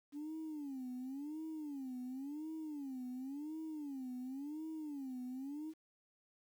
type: tone with vibrato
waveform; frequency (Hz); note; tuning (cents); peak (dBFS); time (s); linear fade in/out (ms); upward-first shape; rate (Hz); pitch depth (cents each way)
sine; 282.2; C#4; +31; -40; 0.12-5.74; 50; sine; 0.93; 210
effects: tanh soft clip ceiling -39 dBFS + 11-bit